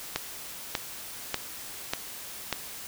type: click train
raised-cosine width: 0.2 ms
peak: -9 dBFS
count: 5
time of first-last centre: 0.16-2.527 s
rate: 1.69 Hz
effects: white hiss -41 dBFS RMS until 2.87 s